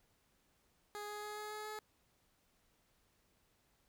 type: tone with pitch steps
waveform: 15% pulse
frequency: 415.3 / 417.7 / 420.1 / 422.6 / 425 / 427.5 Hz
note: G#4 / G#4 / G#4 / G#4 / G#4 / A4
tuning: 0 / +10 / +20 / +30 / +40 / -50 cents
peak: -37 dBFS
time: 0.95-1.79 s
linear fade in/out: 0 ms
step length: 140 ms
effects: pink hiss -75 dBFS RMS until 3.88 s